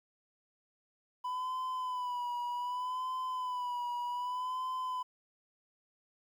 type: tone with vibrato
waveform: triangle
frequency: 995 Hz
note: B5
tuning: 13 cents sharp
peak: -32 dBFS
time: 1.24-5.03 s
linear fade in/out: 10 ms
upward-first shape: sine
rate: 0.65 Hz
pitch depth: 49 cents each way
effects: 11-bit